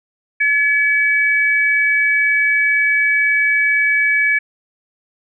sine tone pair together, 1709 / 2281 Hz, G#6 / C#7, +49 / +49 cents, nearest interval perfect fourth, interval 500 cents, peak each -16 / -14 dBFS, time 0.4-4.39 s, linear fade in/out 10 ms, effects none

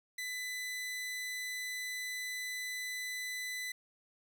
sawtooth tone, 2000 Hz, B6, 21 cents sharp, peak -34 dBFS, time 0.18-3.72 s, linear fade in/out 5 ms, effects none

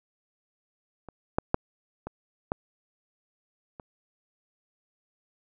clicks, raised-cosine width 1 ms, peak -28 / -9 / -7 / -21 / -13 / -27 dBFS, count 6, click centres 1.087 / 1.385 / 1.544 / 2.07 / 2.519 / 3.798 s, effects none

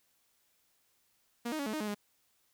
sawtooth tone with pitch steps, 237.2 / 311 / 281.7 / 215.7 / 309.2 / 211.5 / 206.1 Hz, A#3 / D#4 / C#4 / A3 / D#4 / G#3 / G#3, +30 / -1 / +28 / -34 / -11 / +32 / -13 cents, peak -30 dBFS, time 1.45-1.947 s, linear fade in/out 10 ms, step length 71 ms, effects white hiss -73 dBFS RMS until 2.53 s

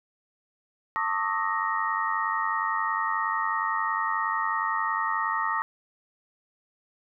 sine tone cluster, 896 / 1100 / 1197 / 1288 / 1869 Hz, A5 / C#6 / D6 / E6 / A#6, +31 / -14 / +33 / -41 / +4 cents, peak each -31 dBFS, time 0.96-5.62 s, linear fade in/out 0 ms, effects none

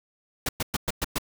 pink noise bursts, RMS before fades -26 dBFS, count 6, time 0.46-1.184 s, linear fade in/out 5 ms, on 29 ms, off 110 ms, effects none

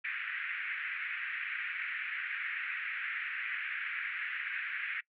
white band-pass noise, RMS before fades -38 dBFS, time 0.04-5.01 s, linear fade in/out 10 ms, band 1500 to 2400 Hz, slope 48 dB/octave, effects noise-tail reverb RT60 0.1 s tail -23 dB re dry

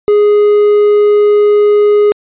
triangle tone, 415.3 Hz, G#4, in tune, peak -3 dBFS, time 0.08-2.12 s, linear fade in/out 0 ms, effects resampled to 8000 Hz

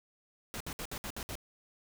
pink noise bursts, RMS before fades -40 dBFS, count 7, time 0.54-1.354 s, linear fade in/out 0 ms, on 64 ms, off 61 ms, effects none

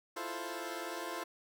15% pulse chord, F major seventh, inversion third, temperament equal, 329.6 / 349.2 / 440 / 523.3 Hz, E4 / F4 / A4 / C5, 0 / 0 / 0 / 0 cents, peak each -38 / -37 / -39 / -38 dBFS, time 0.16-1.24 s, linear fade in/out 10 ms, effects none

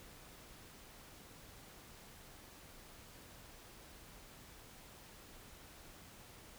silence, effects pink hiss -57 dBFS RMS until 6.58 s

